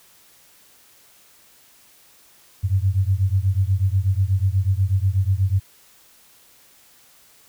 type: beating tone pair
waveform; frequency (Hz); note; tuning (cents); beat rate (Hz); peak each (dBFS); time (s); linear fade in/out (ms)
sine; 92.5 / 100.7; F#2 / G2; 0 / +47; 8.2; -19 / -20; 2.63-5.6; 20
effects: white hiss -53 dBFS RMS until 7.48 s